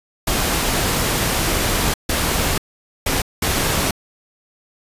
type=noise bursts at uneven times; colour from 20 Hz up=pink; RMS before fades=-19 dBFS; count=4; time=0.27-1.94 / 2.09-2.58 / 3.06-3.22 / 3.42-3.91 s; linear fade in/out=5 ms; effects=resampled to 32000 Hz